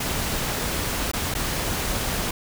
pink noise with dropouts, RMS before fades -26 dBFS, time 0-2.31 s, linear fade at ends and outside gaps 5 ms, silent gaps 1.116-1.134 / 1.341-1.349 s, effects none

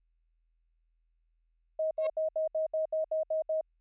sine tone bursts, 631 Hz, D#5, 24 cents sharp, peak -27 dBFS, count 10, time 1.79-3.611 s, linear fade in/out 5 ms, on 120 ms, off 69 ms
35% pulse tone with exponential growth, 541 Hz, C#5, 42 cents flat, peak -31 dBFS, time 1.97-2.07 s, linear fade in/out 5 ms, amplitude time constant 21 ms
effects added 41 Hz sine -70 dBFS peak until 3.8 s + resampled to 8000 Hz

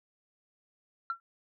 sine tone with exponential decay, 1360 Hz, F6, 46 cents flat, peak -25 dBFS, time 1.1-1.2 s, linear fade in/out 1 ms, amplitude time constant 20 ms, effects tanh soft clip ceiling -25 dBFS

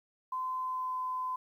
sine tone with pitch glide, 1027 to 1019.9 Hz, C6 to C6, -33 to -45 cents, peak -32 dBFS, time 0.32-1.36 s, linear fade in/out 5 ms, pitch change -12 cents, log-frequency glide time 0.58-0.99 s, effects 11-bit

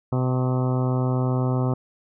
harmonic tone with a mistuned harmonic, 127.6 Hz, C3, 43 cents flat, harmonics 1 / 2 / 3 / 4 / 5 / 6 / 7 / 8 / 9 / 10, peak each -21 / -27 / -31 / -33 / -35 / -37 / -38 / -39 / -40 / -41 dBFS, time 0.12-1.74 s, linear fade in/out 5 ms, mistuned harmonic 8, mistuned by +50 cents, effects none

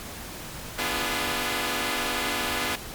5% pulse chord, B diminished seventh, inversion none, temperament equal with one note detuned, 246.9 / 293.7 / 342.2 / 415.3 Hz, B3 / D4 / F4 / Ab4, 0 / 0 / -35 / 0 cents, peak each -19 / -21 / -20 / -21 dBFS, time 0.78-2.76 s, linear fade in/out 10 ms, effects pink hiss -38 dBFS RMS until 2.94 s + MP3 96 kbps

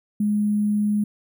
sine tone with sample-and-hold, 208.4 Hz, G#3, 6 cents sharp, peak -18 dBFS, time 0.2-1.04 s, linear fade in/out 5 ms, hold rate 11025 Hz, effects none

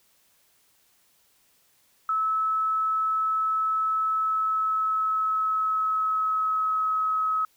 sine tone with pitch glide, 1300 to 1280.6 Hz, E6 to D#6, -24 to +49 cents, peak -22 dBFS, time 2.09-7.45 s, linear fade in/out 2 ms, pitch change -27 cents, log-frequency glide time 4.16-6.95 s, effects white hiss -64 dBFS RMS until 7.56 s

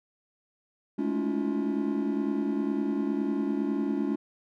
triangle tone cluster, 211.2 / 221.1 / 283.2 / 325.2 / 352.9 Hz, G#3 / A3 / C#4 / E4 / F4, +29 / +9 / +37 / -23 / +18 cents, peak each -30 / -35 / -27 / -34 / -32 dBFS, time 0.98-4.16 s, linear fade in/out 10 ms, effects none

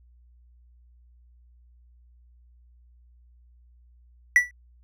triangle tone with exponential decay, 1959 Hz, B6, 15 cents flat, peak -8 dBFS, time 4.36-4.51 s, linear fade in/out 1 ms, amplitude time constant 32 ms, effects added 60 Hz sine -53 dBFS peak until 4.83 s

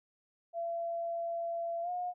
sine tone with pitch glide, 677 to 717.3 Hz, E5 to F5, +46 to +46 cents, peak -33 dBFS, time 0.53-2.14 s, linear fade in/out 50 ms, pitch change +100 cents, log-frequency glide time 1.82-1.9 s, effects none

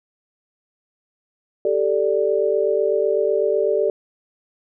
sine chord, G suspended second, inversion none, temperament equal, 392 / 440 / 587.3 Hz, G4 / A4 / D5, 0 / 0 / 0 cents, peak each -21 / -20 / -21 dBFS, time 1.65-3.9 s, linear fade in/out 2 ms, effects none

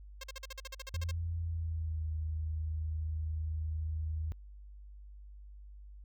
5% pulse tone bursts, 534 Hz, C5, 35 cents sharp, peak -30 dBFS, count 13, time 0.21-1.113 s, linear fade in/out 5 ms, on 27 ms, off 46 ms
sine tone with pitch glide, 83.9 to 78.73 Hz, E2 to D#2, +31 to +21 cents, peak -33 dBFS, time 0.94-4.32 s, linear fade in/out 0 ms, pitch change -110 cents, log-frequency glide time 1.39-2.05 s
effects added 50 Hz sine -48 dBFS peak until 6.04 s

